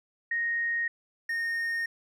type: tone pair in turn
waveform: sine / triangle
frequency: 1864.7 / 1844.3 Hz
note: A#6 / A#6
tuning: 0 / -19 cents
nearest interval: unison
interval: 19 cents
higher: first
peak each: -26 dBFS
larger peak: neither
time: 0.31-0.88 / 1.29-1.86 s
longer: neither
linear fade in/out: 5 ms
effects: none